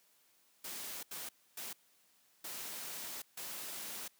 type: noise bursts at uneven times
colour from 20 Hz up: white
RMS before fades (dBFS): -44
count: 5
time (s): 0.64-1.03 / 1.11-1.29 / 1.57-1.73 / 2.44-3.22 / 3.37-4.08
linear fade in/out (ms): 5
effects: white hiss -70 dBFS RMS until 4.19 s + high-pass 150 Hz 12 dB/octave